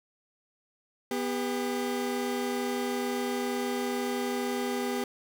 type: tone pair together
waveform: 30% pulse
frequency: 246.6 / 401 Hz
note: B3 / G4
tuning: -2 / +39 cents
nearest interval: minor sixth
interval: 841 cents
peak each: -29 / -29 dBFS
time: 1.11-5.04 s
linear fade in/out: 2 ms
effects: none